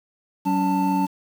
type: tone cluster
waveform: triangle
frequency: 189 / 282.8 / 888 Hz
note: F#3 / C#4 / A5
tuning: +37 / +35 / +16 cents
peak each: -21 dBFS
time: 0.45-1.07 s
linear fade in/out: 20 ms
effects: 7-bit